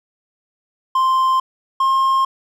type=tone pair in turn; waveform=triangle; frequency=1046.5 / 1066.6 Hz; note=C6 / C6; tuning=0 / +33 cents; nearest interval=unison; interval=33 cents; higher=second; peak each=-11 dBFS; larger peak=neither; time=0.95-1.4 / 1.8-2.25 s; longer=neither; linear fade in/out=5 ms; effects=none